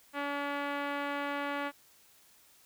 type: tone with low-pass filter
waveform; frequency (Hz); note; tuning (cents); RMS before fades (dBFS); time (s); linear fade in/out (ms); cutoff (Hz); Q
5% pulse; 285.1; C#4; +49; -35; 0.13-1.72; 50; 1800; 0.65
effects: white hiss -62 dBFS RMS until 2.65 s

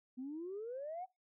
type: exponential sweep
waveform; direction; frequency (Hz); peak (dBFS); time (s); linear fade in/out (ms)
sine; up; 246.9 to 763; -40; 0.17-1.06; 20
effects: noise-tail reverb RT60 0.2 s tail -22 dB re dry + tanh soft clip ceiling -36 dBFS

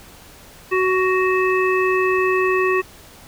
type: harmonic tone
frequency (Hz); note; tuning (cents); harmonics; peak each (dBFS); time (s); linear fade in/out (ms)
372.5; F#4; +12; 1 / 3 / 5 / 7; -17 / -22 / -24 / -25; 0.71-2.82; 20
effects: pink hiss -44 dBFS RMS until 3.27 s

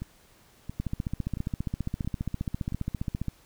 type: two click trains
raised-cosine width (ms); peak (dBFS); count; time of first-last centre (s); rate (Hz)
5; -17 / -22; 38 / 5; 0.8-3.283 / 0.02-2.723; 14.9 / 1.48
effects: pink hiss -59 dBFS RMS until 3.45 s

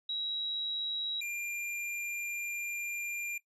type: tone pair in turn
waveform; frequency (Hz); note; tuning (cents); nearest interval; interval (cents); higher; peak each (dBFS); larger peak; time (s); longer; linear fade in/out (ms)
sine / square; 3864 / 2392; B7 / D7; -39 / +31; minor sixth; 830; first; -32 / -36; first; 0.09-1.21 / 1.21-3.38; second; 5
effects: noise-tail reverb RT60 0.1 s tail -18 dB re dry + resampled to 32000 Hz

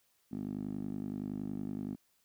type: tone with band-pass filter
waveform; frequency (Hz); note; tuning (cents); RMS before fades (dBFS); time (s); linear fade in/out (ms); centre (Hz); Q
10% pulse; 50.7; G#1; -41; -39; 0.31-1.96; 20; 240; 2.9
effects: white hiss -73 dBFS RMS until 2.24 s

